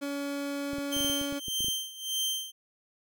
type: tone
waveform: 30% pulse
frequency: 282.7 Hz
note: C#4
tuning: 34 cents sharp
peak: -29 dBFS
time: 0.01-1.4 s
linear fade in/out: 20 ms
type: clicks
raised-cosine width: 3 ms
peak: -29 dBFS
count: 12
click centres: 0.733 / 0.784 / 0.966 / 1.006 / 1.047 / 1.099 / 1.214 / 1.325 / 1.483 / 1.606 / 1.645 / 1.684 s
type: tone with tremolo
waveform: sawtooth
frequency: 3136 Hz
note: G7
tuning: in tune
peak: -24 dBFS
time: 0.91-2.52 s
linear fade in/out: 20 ms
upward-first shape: sine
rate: 1.7 Hz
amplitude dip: 85%
effects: none